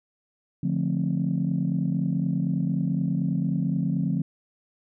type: chord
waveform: sine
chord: D minor seventh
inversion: none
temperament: just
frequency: 146.83 / 176.2 / 220.2 / 264.3 Hz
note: D3 / F3 / A3 / C4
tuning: 0 / +16 / +2 / +18 cents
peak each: -27 / -25 / -30 / -30 dBFS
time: 0.63-4.22 s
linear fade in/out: 5 ms
effects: tanh soft clip ceiling -14 dBFS